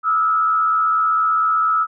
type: tone with frequency modulation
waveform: sine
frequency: 1300 Hz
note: E6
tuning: 24 cents flat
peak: -14 dBFS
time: 0.03-1.87 s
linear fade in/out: 50 ms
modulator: 84.3 Hz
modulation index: 0.61
effects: none